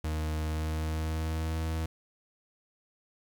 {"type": "tone with pitch glide", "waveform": "40% pulse", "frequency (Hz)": [77.78, 80.34], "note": ["D#2", "E2"], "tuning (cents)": [0, -44], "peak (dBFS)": -29, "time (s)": [0.04, 1.86], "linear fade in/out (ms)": 5, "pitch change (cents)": 56, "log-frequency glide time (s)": [0.45, 1.56], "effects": ["10-bit"]}